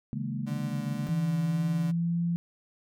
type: chord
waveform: sine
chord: A# half-diminished seventh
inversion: first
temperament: equal with one note detuned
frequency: 138.59 / 161.42 / 207.7 / 233.1 Hz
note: C#3 / E3 / G#3 / A#3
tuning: 0 / -36 / 0 / 0 cents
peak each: -34 / -39 / -35 / -36 dBFS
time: 0.13-1.07 s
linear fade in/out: 0 ms
type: tone with vibrato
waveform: 35% pulse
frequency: 146.83 Hz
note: D3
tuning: in tune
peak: -34 dBFS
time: 0.46-1.92 s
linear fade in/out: 20 ms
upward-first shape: triangle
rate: 1.9 Hz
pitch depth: 16 cents each way
type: tone with pitch glide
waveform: sine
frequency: 165.4 to 170.94 Hz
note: E3 to F3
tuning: +6 to -37 cents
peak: -25 dBFS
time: 1.09-2.36 s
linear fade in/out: 0 ms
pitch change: +57 cents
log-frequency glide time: 1.47-2.24 s
effects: none